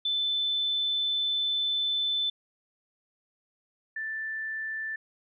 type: tone pair in turn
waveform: sine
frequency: 3520 / 1765.6 Hz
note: A7 / A6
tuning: 0 / +5 cents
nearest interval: octave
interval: 1195 cents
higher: first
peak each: -25 / -31 dBFS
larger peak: first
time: 0.05-2.3 / 3.96-4.96 s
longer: first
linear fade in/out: 5 ms
effects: none